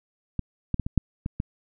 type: clicks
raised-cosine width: 5 ms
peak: -14 / -11 / -13 / -17 / -6 / -16 / -14 dBFS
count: 7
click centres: 0.393 / 0.743 / 0.797 / 0.865 / 0.977 / 1.261 / 1.401 s
effects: none